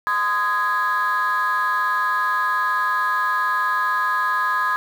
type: chord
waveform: sine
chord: Ab major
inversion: first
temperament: equal with one note detuned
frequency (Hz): 1025.6 / 1244.5 / 1661.2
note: C6 / Eb6 / Ab6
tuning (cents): -35 / 0 / 0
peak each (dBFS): -21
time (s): 0.07-4.76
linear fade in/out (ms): 0
effects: tanh soft clip ceiling -13 dBFS + 7-bit